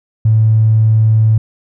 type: tone with tanh clipping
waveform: triangle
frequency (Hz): 110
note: A2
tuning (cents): 0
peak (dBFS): -6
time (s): 0.25-1.38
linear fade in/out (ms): 5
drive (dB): 2
effects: none